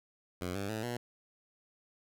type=tone with pitch steps; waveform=10% pulse; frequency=89.9 / 99.18 / 109.41 / 120.7 Hz; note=F#2 / G2 / A2 / B2; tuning=-49 / +21 / -9 / -39 cents; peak=-27 dBFS; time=0.41-0.97 s; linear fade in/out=5 ms; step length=140 ms; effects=none